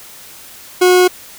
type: tone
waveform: 40% pulse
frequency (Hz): 363.3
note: F#4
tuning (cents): -32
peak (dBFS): -6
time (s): 0.81-1.08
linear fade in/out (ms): 10
effects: white hiss -37 dBFS RMS until 1.38 s